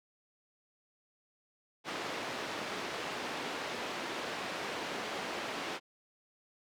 pink band-pass noise, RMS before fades -39 dBFS, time 1.84-5.8 s, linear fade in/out 50 ms, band 320 to 3900 Hz, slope 12 dB/octave, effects none

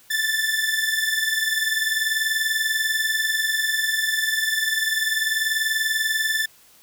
sawtooth tone pair together, 1751 / 1771.3 Hz, A6 / A6, -9 / +11 cents, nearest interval unison, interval 20 cents, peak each -20 dBFS, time 0.1-6.46 s, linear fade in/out 10 ms, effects white hiss -53 dBFS RMS until 6.82 s

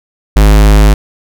square tone, 51.91 Hz, G#1, in tune, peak -3 dBFS, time 0.36-0.94 s, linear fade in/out 5 ms, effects none

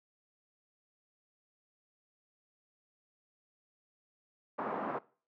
white band-pass noise, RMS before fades -37 dBFS, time 4.58-4.99 s, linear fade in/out 10 ms, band 190 to 1200 Hz, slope 24 dB/octave, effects noise-tail reverb RT60 0.4 s tail -21 dB re dry

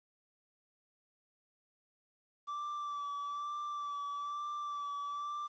triangle tone with vibrato, 1163 Hz, D6, 17 cents flat, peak -35 dBFS, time 2.47-5.48 s, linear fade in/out 20 ms, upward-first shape sine, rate 1.1 Hz, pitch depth 25 cents each way, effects resampled to 16000 Hz + 11-bit

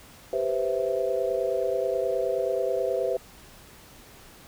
sine chord, C major seventh, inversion second, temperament equal, 392 / 493.9 / 523.3 / 659.3 Hz, G4 / B4 / C5 / E5, 0 / 0 / 0 / 0 cents, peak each -30 / -29 / -28 / -30 dBFS, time 0.33-3.17 s, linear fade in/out 2 ms, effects pink hiss -50 dBFS RMS until 4.47 s

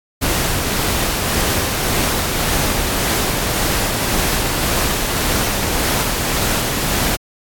pink noise with tremolo, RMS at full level -17 dBFS, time 0.21-7.17 s, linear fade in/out 20 ms, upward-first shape sine, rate 1.8 Hz, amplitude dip 25%, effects AAC 64 kbps

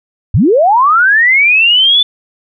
sine linear sweep, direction up, 69.3 to 3520 Hz, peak -5 dBFS, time 0.34-2.03 s, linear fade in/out 5 ms, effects none

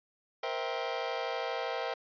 sawtooth chord, C dominant seventh, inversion third, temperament just, 470.9 / 523.3 / 654.1 / 784.9 Hz, Bb4 / C5 / E5 / G5, +18 / 0 / -14 / +2 cents, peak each -34 dBFS, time 0.43-1.94 s, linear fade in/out 5 ms, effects resampled to 11025 Hz

